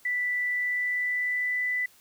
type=tone with pitch glide; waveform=sine; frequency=1975.5 to 1990.4 Hz; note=B6 to B6; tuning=0 to +13 cents; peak=-25 dBFS; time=0.05-1.86 s; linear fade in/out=5 ms; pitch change=+13 cents; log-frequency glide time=0.48-1.65 s; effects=white hiss -58 dBFS RMS until 2 s